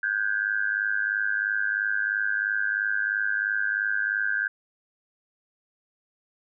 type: tone with amplitude modulation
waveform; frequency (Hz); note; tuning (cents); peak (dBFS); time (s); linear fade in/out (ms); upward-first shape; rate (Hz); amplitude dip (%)
sine; 1568; G6; 0; -19; 0.03-4.48; 5; sine; 103; 95
effects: none